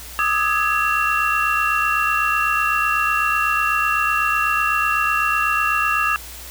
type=tone cluster; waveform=sine; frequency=1216 / 1284 / 1670 / 2731 Hz; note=D#6 / E6 / G#6 / F7; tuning=-40 / -46 / +9 / -39 cents; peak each=-22 dBFS; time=0.19-6.16 s; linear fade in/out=0 ms; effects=added 60 Hz sine -39 dBFS peak until 6.5 s + white hiss -37 dBFS RMS until 6.5 s